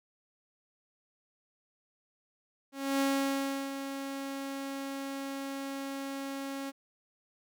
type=tone with ADSR envelope; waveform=sawtooth; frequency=274 Hz; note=C#4; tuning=20 cents flat; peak=-22 dBFS; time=2.72-6.72 s; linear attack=280 ms; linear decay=700 ms; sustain=-10 dB; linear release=32 ms; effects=none